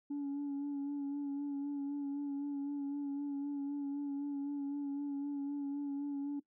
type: tone with vibrato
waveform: sine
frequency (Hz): 283.5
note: C#4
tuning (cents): +39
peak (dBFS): -33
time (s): 0.1-6.4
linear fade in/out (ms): 10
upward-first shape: sine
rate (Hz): 3.9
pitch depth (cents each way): 27
effects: noise-tail reverb RT60 0.1 s tail -19 dB re dry + tanh soft clip ceiling -34 dBFS